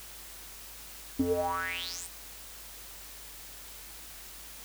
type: tone with band-pass filter sweep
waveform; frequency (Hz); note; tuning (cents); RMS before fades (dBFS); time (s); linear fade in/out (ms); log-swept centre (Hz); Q
square; 87.31; F2; 0; -32; 1.19-2.07; 5; 270 to 9300; 8.3
effects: added 50 Hz sine -54 dBFS peak until 4.64 s + white hiss -47 dBFS RMS until 4.64 s